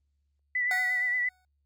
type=tone with vibrato; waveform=sine; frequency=1975.5 Hz; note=B6; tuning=in tune; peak=-25 dBFS; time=0.55-1.29 s; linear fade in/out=5 ms; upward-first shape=sine; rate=8.6 Hz; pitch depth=31 cents each way
type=tone with exponential decay; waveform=25% pulse; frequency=740 Hz; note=F#5; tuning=in tune; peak=-26 dBFS; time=0.71-1.45 s; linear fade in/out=1 ms; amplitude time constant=160 ms
effects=added 71 Hz sine -70 dBFS peak until 1.65 s + Opus 32 kbps